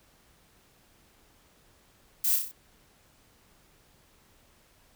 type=noise with echo; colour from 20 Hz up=violet; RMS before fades=-26 dBFS; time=2.24-2.36 s; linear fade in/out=5 ms; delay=31 ms; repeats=5; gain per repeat=-4 dB; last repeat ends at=2.515 s; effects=pink hiss -62 dBFS RMS until 4.95 s